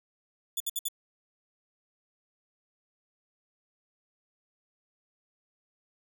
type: tone bursts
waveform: 5% pulse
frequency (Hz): 3462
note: A7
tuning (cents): -29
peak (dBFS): -21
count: 4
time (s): 0.57-0.885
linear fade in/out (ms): 5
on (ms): 33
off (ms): 61
effects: none